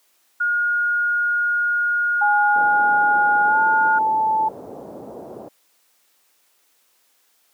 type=tone; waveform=sine; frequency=1431 Hz; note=F6; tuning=42 cents sharp; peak=-17 dBFS; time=0.4-3.99 s; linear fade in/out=10 ms
type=tone with pitch glide; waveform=sine; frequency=830.6 to 874.9 Hz; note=G#5 to A5; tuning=0 to -10 cents; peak=-16 dBFS; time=2.21-4.49 s; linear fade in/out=10 ms; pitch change=+90 cents; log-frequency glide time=3.45-3.59 s
type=low-pass noise; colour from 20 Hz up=pink; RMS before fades=-31 dBFS; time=2.55-5.49 s; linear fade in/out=10 ms; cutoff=720 Hz; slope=24 dB/octave
effects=white hiss -62 dBFS RMS until 7.53 s + high-pass 300 Hz 12 dB/octave